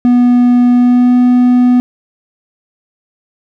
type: tone with pitch glide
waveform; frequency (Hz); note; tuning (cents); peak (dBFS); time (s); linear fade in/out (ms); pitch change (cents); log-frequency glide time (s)
triangle; 244.7 to 247.5; B3 to B3; -16 to +4; -3; 0.05-1.8; 0; +20; 0.72-1.16
effects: none